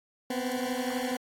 20% pulse beating tone pair, 246.9 / 258.9 Hz, B3 / C4, 0 / -18 cents, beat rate 12 Hz, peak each -27 / -28 dBFS, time 0.3-1.17 s, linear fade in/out 5 ms, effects AAC 48 kbps

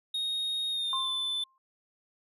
triangle tone with pitch glide, 3729 to 3520 Hz, A#7 to A7, 0 to 0 cents, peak -28 dBFS, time 0.14-1.44 s, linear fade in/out 5 ms, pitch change -100 cents, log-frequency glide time 0.7-1.09 s
sine tone with exponential decay, 1058 Hz, C6, 19 cents sharp, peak -29 dBFS, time 0.93-1.58 s, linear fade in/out 1 ms, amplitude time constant 140 ms
effects none

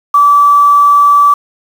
sine tone with quantisation, 1155 Hz, D6, 29 cents flat, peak -3 dBFS, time 0.14-1.34 s, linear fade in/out 5 ms, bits 5, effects none

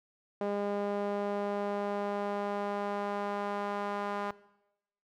sawtooth tone with band-pass filter sweep, 203.2 Hz, G#3, 38 cents flat, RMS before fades -34 dBFS, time 0.41-4.31 s, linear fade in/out 0 ms, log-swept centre 570 to 970 Hz, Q 1.5, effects noise-tail reverb RT60 0.9 s tail -19 dB re dry

